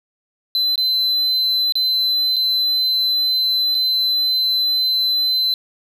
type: tone with dropouts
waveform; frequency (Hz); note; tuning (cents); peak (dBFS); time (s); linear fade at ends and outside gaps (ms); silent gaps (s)
triangle; 4049; B7; +42; -14; 0.55-5.54; 1; 0.757-0.778 / 1.723-1.754 / 2.36-2.365 / 3.746-3.75
effects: none